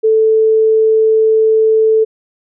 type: tone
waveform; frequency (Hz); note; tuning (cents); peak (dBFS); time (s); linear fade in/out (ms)
sine; 440; A4; 0; -7; 0.03-2.05; 20
effects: none